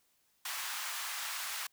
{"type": "high-pass noise", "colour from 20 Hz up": "pink", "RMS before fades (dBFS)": -39, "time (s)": [0.45, 1.67], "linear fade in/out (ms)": 5, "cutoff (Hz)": 980, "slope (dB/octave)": 24, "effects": ["white hiss -73 dBFS RMS until 1.72 s"]}